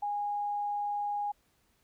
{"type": "tone", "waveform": "sine", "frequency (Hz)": 822, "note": "G#5", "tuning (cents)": -18, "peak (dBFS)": -30, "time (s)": [0.02, 1.32], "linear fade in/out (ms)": 10, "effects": ["pink hiss -71 dBFS RMS until 1.83 s"]}